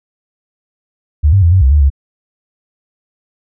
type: tone with pitch steps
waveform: sine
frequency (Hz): 74.7 / 98.1 / 84.5 / 93.8 / 66 / 74 / 69.2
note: D2 / G2 / E2 / F#2 / C2 / D2 / C#2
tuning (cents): +30 / +2 / +43 / +24 / +16 / +14 / -2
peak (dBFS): -5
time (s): 1.23-1.902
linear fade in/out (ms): 20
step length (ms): 96
effects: none